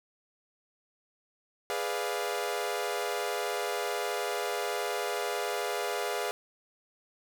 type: chord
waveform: sawtooth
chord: G# diminished seventh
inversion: none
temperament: equal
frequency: 415.3 / 493.9 / 587.3 / 698.5 Hz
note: G#4 / B4 / D5 / F5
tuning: 0 / 0 / 0 / 0 cents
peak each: -31 / -32 / -34 / -32 dBFS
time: 1.7-6.31 s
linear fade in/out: 0 ms
effects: none